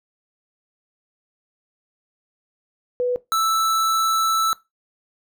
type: tone pair in turn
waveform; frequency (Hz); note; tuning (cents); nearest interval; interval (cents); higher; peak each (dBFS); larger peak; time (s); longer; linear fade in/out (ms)
sine / square; 493.9 / 1318.6; B4 / E6; 0 / 0; octave + perfect fourth; 1700; second; -18; neither; 3-3.16 / 3.32-4.53; second; 0
effects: noise-tail reverb RT60 0.2 s tail -19 dB re dry